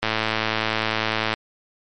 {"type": "click train", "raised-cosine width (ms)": 0.3, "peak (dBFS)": -5, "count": 145, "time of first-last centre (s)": [0.03, 1.339], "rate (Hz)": 110, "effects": ["MP3 48 kbps"]}